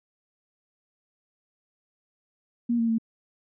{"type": "tone with pitch steps", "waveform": "sine", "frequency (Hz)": [236.9, 229.7, 225.7], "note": ["A#3", "A#3", "A3"], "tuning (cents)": [28, -25, 44], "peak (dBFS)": -21, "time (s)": [2.69, 2.984], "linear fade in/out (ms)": 10, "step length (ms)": 98, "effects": []}